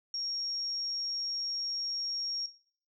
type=tone with amplitude modulation; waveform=sine; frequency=5570 Hz; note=F8; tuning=5 cents flat; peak=-31 dBFS; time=0.14-2.46 s; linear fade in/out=2 ms; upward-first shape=sine; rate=206 Hz; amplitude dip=30%; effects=noise-tail reverb RT60 0.5 s tail -17 dB re dry